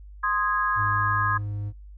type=chord; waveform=sine; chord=Ab major; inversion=first; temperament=equal with one note detuned; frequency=1046.5 / 1244.5 / 1652.6 Hz; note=C6 / Eb6 / Ab6; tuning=0 / 0 / -9 cents; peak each=-26 dBFS; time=0.23-1.38 s; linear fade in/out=10 ms
type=tone with pitch glide; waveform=triangle; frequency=103.5 to 102.79 Hz; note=G#2 to G#2; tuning=-5 to -17 cents; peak=-26 dBFS; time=0.75-1.73 s; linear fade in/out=50 ms; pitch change=-12 cents; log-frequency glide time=1.38-1.51 s
effects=noise-tail reverb RT60 0.2 s tail -23 dB re dry + added 50 Hz sine -41 dBFS peak until 1.97 s